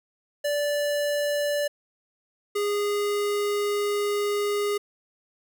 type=tone pair in turn; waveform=square; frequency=583 / 410.9 Hz; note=D5 / G#4; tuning=-13 / -18 cents; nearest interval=tritone; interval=605 cents; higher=first; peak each=-24 dBFS; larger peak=neither; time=0.44-1.68 / 2.55-4.78 s; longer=second; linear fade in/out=10 ms; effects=none